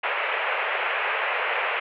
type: band-pass noise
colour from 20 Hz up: white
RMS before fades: -26 dBFS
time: 0.03-1.8 s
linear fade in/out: 10 ms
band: 440 to 2700 Hz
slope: 48 dB/octave
effects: none